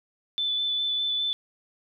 sine tone with vibrato, 3501 Hz, A7, 9 cents flat, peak -24 dBFS, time 0.38-1.33 s, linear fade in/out 0 ms, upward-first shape square, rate 4.9 Hz, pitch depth 11 cents each way, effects none

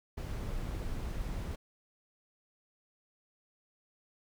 brown noise, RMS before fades -37 dBFS, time 0.17-1.56 s, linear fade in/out 10 ms, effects none

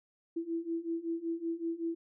sine beating tone pair, 329.6 / 334.9 Hz, E4 / E4, 0 / +27 cents, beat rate 5.3 Hz, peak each -37 / -35 dBFS, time 0.36-1.95 s, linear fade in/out 10 ms, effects none

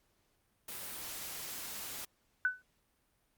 white noise, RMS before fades -43 dBFS, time 0.68-2.05 s, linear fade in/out 5 ms
sine tone with exponential decay, 1500 Hz, F#6, 23 cents sharp, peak -24 dBFS, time 2.45-2.62 s, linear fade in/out 1 ms, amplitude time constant 36 ms
effects pink hiss -75 dBFS RMS until 3.37 s + Opus 48 kbps

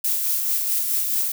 violet noise with tremolo, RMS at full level -21 dBFS, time 0.04-1.32 s, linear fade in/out 5 ms, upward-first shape sine, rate 4.6 Hz, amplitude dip 35%, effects none

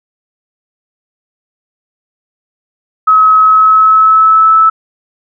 sine tone with pitch glide, 1281 to 1308.7 Hz, E6 to E6, -50 to -13 cents, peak -3 dBFS, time 3.07-4.7 s, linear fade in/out 10 ms, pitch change +37 cents, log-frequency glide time 3.38-4.54 s, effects none

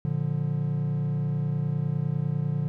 triangle chord, Bb major, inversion none, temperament equal with one note detuned, 116.54 / 146.83 / 176.64 Hz, Bb2 / D3 / F3, 0 / 0 / +20 cents, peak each -30 / -24 / -30 dBFS, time 0.05-2.68 s, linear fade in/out 0 ms, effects none

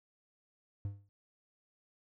triangle tone with exponential decay, 100.3 Hz, G2, 40 cents sharp, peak -30 dBFS, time 0.85-1.09 s, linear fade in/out 0 ms, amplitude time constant 52 ms, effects none

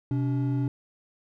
triangle tone pair together, 127.1 / 285.3 Hz, C3 / C#4, -50 / +50 cents, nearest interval octave + major second, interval 1400 cents, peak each -23 / -27 dBFS, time 0.11-0.68 s, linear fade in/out 2 ms, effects none

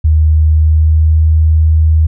sine tone with pitch glide, 77.78 to 78.96 Hz, D#2 to D#2, 0 to +26 cents, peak -5 dBFS, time 0.04-2.07 s, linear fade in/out 10 ms, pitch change +26 cents, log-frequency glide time 0.47-1.26 s, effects none

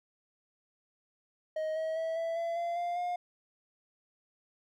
triangle tone with pitch steps, 627 / 638.3 / 649.9 / 661.6 / 673.6 / 685.7 / 698.1 / 710.7 Hz, D#5 / D#5 / E5 / E5 / E5 / F5 / F5 / F5, +13 / +44 / -25 / +6 / +37 / -32 / -1 / +30 cents, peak -29 dBFS, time 1.56-3.16 s, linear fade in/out 5 ms, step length 200 ms, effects none

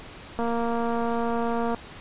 click train, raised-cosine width 1 ms, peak -15 dBFS, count 317, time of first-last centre 0.39-1.746 s, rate 233 Hz, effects pink hiss -43 dBFS RMS until 2 s + resampled to 8000 Hz

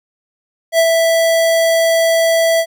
square tone with ADSR envelope, 659.3 Hz, E5, in tune, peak -8 dBFS, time 0.72-2.66 s, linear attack 68 ms, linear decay 54 ms, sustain -3 dB, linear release 65 ms, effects none

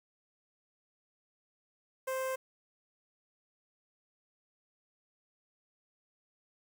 sawtooth tone with notch filter, 523.3 Hz, C5, in tune, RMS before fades -35 dBFS, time 2.07-2.36 s, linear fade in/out 10 ms, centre 4100 Hz, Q 0.79, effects 10-bit

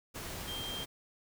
sine tone in noise, 3183 Hz, G7, 26 cents sharp, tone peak -39 dBFS, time 0.47-0.85 s, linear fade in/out 20 ms, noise pink, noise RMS -42 dBFS, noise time 0.14-0.86 s, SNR 0 dB, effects none

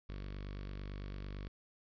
sawtooth tone with notch filter, 48.93 Hz, G1, 2 cents flat, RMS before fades -44 dBFS, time 0.09-1.48 s, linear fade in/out 0 ms, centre 800 Hz, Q 1.5, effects resampled to 11025 Hz + 11-bit

